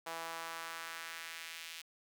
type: tone with high-pass filter sweep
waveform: sawtooth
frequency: 164.81 Hz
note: E3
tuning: in tune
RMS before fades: -45 dBFS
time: 0.06-1.82 s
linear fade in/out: 10 ms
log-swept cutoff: 770 to 2800 Hz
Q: 1.4
effects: none